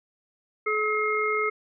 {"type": "harmonic tone", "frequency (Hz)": 427.5, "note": "A4", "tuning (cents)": -50, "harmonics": [1, 3, 5], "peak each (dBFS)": [-27, -27, -27], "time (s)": [0.66, 1.5], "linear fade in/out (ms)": 10, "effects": []}